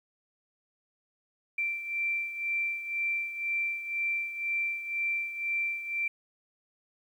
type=beating tone pair; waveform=sine; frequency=2349 / 2351 Hz; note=D7 / D7; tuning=0 / +1 cents; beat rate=2 Hz; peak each=-30 / -36 dBFS; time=1.58-6.08 s; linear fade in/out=5 ms; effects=10-bit